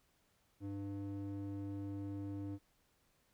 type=tone with band-pass filter; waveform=square; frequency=99.6 Hz; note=G2; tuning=28 cents sharp; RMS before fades=-43 dBFS; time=0.6-2.59 s; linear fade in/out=50 ms; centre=230 Hz; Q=7.5; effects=pink hiss -75 dBFS RMS until 3.33 s